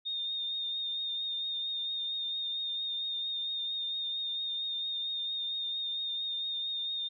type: tone with vibrato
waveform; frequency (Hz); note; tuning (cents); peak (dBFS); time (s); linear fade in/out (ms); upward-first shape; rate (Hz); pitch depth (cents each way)
sine; 3665; A#7; -30; -32; 0.05-7.09; 20; triangle; 4.4; 31
effects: none